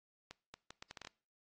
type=accelerating click train; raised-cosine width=0.2 ms; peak=-30 dBFS; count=9; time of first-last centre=0.31-1.072 s; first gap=230 ms; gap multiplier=0.72; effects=noise-tail reverb RT60 0.4 s tail -23 dB re dry + AAC 32 kbps